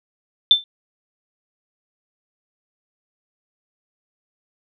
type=tone with exponential decay; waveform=sine; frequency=3547 Hz; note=A7; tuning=13 cents sharp; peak=-4 dBFS; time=0.51-0.64 s; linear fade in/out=1 ms; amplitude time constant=28 ms; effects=none